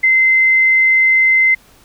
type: tone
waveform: sine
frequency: 2068 Hz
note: C7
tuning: 21 cents flat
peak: -8 dBFS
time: 0.03-1.55 s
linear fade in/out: 10 ms
effects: pink hiss -48 dBFS RMS until 1.84 s